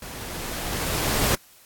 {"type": "noise with level ramp", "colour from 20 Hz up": "pink", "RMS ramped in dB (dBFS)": [-38, -21], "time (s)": [0.02, 1.35], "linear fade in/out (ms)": 2, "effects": ["white hiss -53 dBFS RMS until 1.65 s", "AAC 64 kbps"]}